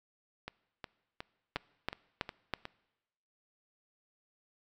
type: two click trains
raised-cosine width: 0.3 ms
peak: -16 / -24 dBFS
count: 4 / 7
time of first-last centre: 1.56-2.537 / 0.48-2.654 s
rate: 3.07 / 2.76 Hz
effects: noise-tail reverb RT60 1.0 s tail -22 dB re dry